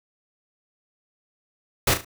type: noise with echo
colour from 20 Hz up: pink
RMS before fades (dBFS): -19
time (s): 1.87-1.94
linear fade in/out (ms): 5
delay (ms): 36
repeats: 3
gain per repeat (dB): -9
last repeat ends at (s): 2.048
effects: none